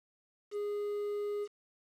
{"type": "tone with quantisation", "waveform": "triangle", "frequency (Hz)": 412.6, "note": "G#4", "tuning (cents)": -11, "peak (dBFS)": -31, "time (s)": [0.51, 1.48], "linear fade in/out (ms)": 50, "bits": 9, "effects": ["low-pass 7000 Hz 12 dB/octave"]}